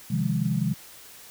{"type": "chord", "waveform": "sine", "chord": "F minor seventh", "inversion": "second", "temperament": "equal with one note detuned", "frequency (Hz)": [130.81, 155.56, 174.61, 205.5], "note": ["C3", "Eb3", "F3", "Ab3"], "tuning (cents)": [0, 0, 0, -18], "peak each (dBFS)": -28, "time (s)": [0.1, 0.74], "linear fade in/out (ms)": 10, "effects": ["white hiss -47 dBFS RMS until 1.3 s"]}